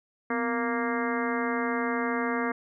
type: harmonic tone with a mistuned harmonic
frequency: 233.1 Hz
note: A#3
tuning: in tune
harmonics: 1 / 2 / 3 / 4 / 5 / 6 / 7 / 8 / 9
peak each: -30 / -32 / -36 / -37 / -34 / -38 / -36 / -39 / -38 dBFS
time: 0.3-2.52 s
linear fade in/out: 5 ms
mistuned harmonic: 1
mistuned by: +130 cents
effects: none